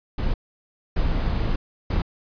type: noise bursts at uneven times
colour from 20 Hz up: brown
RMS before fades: -22 dBFS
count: 3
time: 0.18-0.34 / 0.96-1.56 / 1.9-2.02 s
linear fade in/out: 5 ms
effects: resampled to 11025 Hz